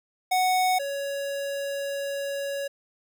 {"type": "tone pair in turn", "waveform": "square", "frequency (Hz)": [740, 559], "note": ["F#5", "C#5"], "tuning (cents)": [0, 14], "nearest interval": "perfect fourth", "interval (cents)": 486, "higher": "first", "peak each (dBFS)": [-21, -29], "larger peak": "first", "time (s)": [[0.31, 0.79], [0.79, 2.68]], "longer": "second", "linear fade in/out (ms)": 10, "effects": []}